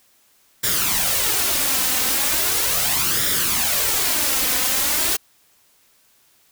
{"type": "noise with flanger", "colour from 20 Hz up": "white", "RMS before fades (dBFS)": -20, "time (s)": [0.63, 5.17], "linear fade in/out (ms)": 10, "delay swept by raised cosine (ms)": [0.56, 3.96], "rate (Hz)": 0.38, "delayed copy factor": 0.6, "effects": ["white hiss -58 dBFS RMS until 6.51 s"]}